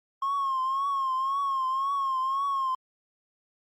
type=tone with vibrato; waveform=triangle; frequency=1079 Hz; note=C#6; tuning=47 cents flat; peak=-22 dBFS; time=0.22-2.75 s; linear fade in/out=5 ms; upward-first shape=triangle; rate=1.9 Hz; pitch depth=76 cents each way; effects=tanh soft clip ceiling -21 dBFS + Opus 48 kbps